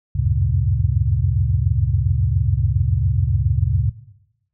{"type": "tone cluster", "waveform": "sine", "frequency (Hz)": [70.3, 88.7, 95.9, 113.1, 136.1], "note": ["C#2", "F2", "G2", "A2", "C#3"], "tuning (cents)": [25, 27, -37, 48, -31], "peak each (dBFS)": -22, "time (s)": [0.15, 3.9], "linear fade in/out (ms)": 10, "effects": ["noise-tail reverb RT60 0.9 s tail -17 dB re dry"]}